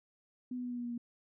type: tone with pitch steps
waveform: sine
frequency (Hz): 250 / 247.8 / 245.7 / 243.6 / 241.5 / 239.4 / 237.3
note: B3 / B3 / B3 / B3 / B3 / A#3 / A#3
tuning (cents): +21 / +6 / -9 / -24 / -39 / +46 / +31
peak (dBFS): -36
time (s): 0.51-0.979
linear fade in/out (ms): 5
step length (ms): 67
effects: none